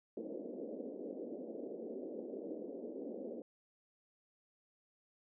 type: band-pass noise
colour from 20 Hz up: white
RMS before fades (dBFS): -45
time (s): 0.17-3.42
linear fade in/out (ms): 2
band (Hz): 220 to 540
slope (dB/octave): 48
effects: none